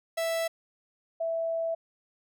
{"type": "tone pair in turn", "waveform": ["45% pulse", "sine"], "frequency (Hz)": [659.3, 659.3], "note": ["E5", "E5"], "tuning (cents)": [0, 0], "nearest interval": "unison", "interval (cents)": 0, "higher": "neither", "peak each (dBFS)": -27, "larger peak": "neither", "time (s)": [[0.17, 0.48], [1.2, 1.75]], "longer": "second", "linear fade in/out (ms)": 10, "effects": []}